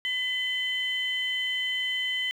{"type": "tone pair together", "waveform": "sine", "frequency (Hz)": [2014, 3061], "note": ["B6", "G7"], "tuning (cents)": [33, -42], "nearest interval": "perfect fifth", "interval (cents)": 725, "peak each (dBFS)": -28, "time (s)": [0.05, 2.31], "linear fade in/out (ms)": 0, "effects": ["tanh soft clip ceiling -20 dBFS", "9-bit"]}